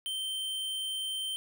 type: tone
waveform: square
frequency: 3115 Hz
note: G7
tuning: 12 cents flat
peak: -33 dBFS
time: 0.06-1.36 s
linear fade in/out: 0 ms
effects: none